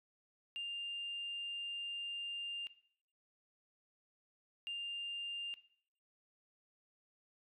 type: tone bursts at uneven times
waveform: sine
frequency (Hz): 2800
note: F7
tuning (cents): +4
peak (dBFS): -38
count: 2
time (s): 0.56-2.67 / 4.67-5.54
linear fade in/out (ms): 0
effects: noise-tail reverb RT60 0.6 s tail -17 dB re dry + tanh soft clip ceiling -35 dBFS